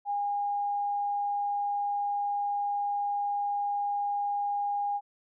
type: tone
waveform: sine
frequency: 814 Hz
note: G#5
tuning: 35 cents flat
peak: -27 dBFS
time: 0.05-5.01 s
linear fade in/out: 50 ms
effects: none